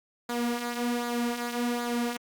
sawtooth tone with flanger, 239.8 Hz, A#3, 49 cents sharp, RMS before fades -30 dBFS, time 0.29-2.17 s, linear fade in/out 5 ms, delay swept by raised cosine 0.35 to 4.55 ms, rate 1.3 Hz, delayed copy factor -0.55, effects Opus 48 kbps

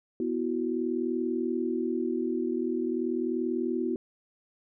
sine chord, B suspended fourth, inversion none, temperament equal, 246.9 / 329.6 / 370 Hz, B3 / E4 / F#4, 0 / 0 / 0 cents, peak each -31 dBFS, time 0.2-3.96 s, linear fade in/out 2 ms, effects none

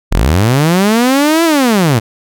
sawtooth linear two-way sweep, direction up then down, 31.69 to 339.5 to 103.3 Hz, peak -4 dBFS, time 0.11-2 s, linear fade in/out 20 ms, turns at 1.44 s, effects none

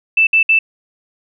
sine tone bursts, 2647 Hz, E7, 7 cents sharp, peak -8 dBFS, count 3, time 0.17-0.59 s, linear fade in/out 5 ms, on 100 ms, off 60 ms, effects none

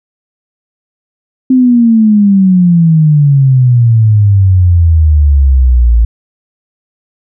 sine exponential sweep, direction down, 261.7 to 55.5 Hz, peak -3 dBFS, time 1.5-6.05 s, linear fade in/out 5 ms, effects none

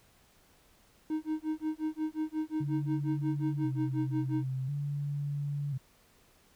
triangle tone with tremolo, 311.7 Hz, D#4, 3 cents sharp, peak -26 dBFS, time 1.1-4.44 s, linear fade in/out 2 ms, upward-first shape sine, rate 5.6 Hz, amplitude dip 100%
sine tone with vibrato, 137.2 Hz, C#3, 17 cents flat, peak -31 dBFS, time 2.6-5.78 s, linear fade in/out 10 ms, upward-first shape square, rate 0.48 Hz, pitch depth 79 cents each way
effects pink hiss -64 dBFS RMS until 6.55 s

